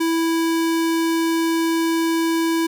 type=tone; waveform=square; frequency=329.2 Hz; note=E4; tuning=2 cents flat; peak=-18 dBFS; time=0-2.67 s; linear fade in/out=10 ms; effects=none